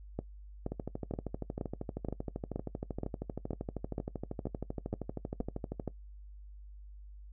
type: two click trains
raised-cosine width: 2 ms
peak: -21 / -23 dBFS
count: 13 / 66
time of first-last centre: 0.19-5.877 / 0.72-5.798 s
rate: 2.11 / 12.8 Hz
effects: noise-tail reverb RT60 0.1 s tail -19 dB re dry + added 50 Hz sine -47 dBFS peak until 7.32 s